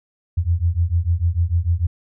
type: beating tone pair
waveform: sine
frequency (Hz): 82.41 / 89.11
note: E2 / F2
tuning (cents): 0 / +35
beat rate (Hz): 6.7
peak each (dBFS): -19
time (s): 0.37-1.87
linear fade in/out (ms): 10
effects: none